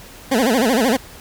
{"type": "tone with vibrato", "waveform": "20% pulse", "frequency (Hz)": 241.5, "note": "B3", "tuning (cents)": -39, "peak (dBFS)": -9, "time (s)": [0.31, 0.97], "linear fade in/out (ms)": 10, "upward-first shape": "sine", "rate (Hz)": 13, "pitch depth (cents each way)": 220, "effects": ["pink hiss -40 dBFS RMS until 1.2 s"]}